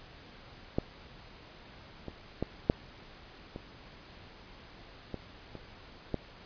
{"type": "clicks", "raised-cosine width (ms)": 2, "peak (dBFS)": [-14, -26, -17, -9, -26, -23, -29, -17], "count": 8, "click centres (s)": [0.785, 2.083, 2.426, 2.699, 3.561, 5.143, 5.553, 6.143], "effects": ["pink hiss -52 dBFS RMS until 6.45 s", "resampled to 11025 Hz"]}